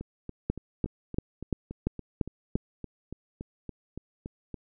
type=two click trains; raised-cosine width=3 ms; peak=-24 / -13 dBFS; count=17 / 7; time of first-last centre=0.01-4.543 / 0.5-2.555 s; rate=3.53 / 2.92 Hz; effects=none